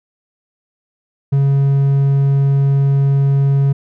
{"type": "tone", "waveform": "triangle", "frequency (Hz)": 138.59, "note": "C#3", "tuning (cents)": 0, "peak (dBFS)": -8, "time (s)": [1.32, 3.73], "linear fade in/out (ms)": 10, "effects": []}